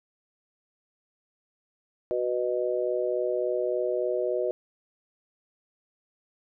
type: chord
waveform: sine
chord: B major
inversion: second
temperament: just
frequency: 370.4 / 493.9 / 617.4 Hz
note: F#4 / B4 / D#5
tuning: +2 / 0 / -14 cents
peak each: -29 dBFS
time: 2.11-4.51 s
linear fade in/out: 0 ms
effects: none